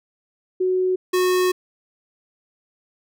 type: tone pair in turn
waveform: sine / square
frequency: 370 / 365.8 Hz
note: F#4 / F#4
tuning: 0 / -20 cents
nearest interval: unison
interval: 20 cents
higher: first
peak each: -17 dBFS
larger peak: neither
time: 0.6-0.96 / 1.13-1.52 s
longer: second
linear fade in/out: 10 ms
effects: none